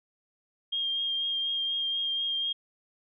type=tone with vibrato; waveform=sine; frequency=3220 Hz; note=G7; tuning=46 cents sharp; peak=-27 dBFS; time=0.72-2.53 s; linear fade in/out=10 ms; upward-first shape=triangle; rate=4.1 Hz; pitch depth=20 cents each way; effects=none